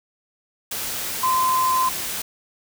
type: tone in noise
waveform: sine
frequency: 1032 Hz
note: C6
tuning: 24 cents flat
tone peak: -17 dBFS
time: 1.23-1.89 s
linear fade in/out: 5 ms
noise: white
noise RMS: -28 dBFS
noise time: 0.71-2.22 s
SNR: +8 dB
effects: none